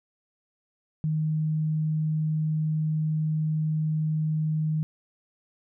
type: tone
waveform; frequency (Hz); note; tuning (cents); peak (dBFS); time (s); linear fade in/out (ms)
sine; 155.56; D#3; 0; -23; 1.04-4.83; 0
effects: none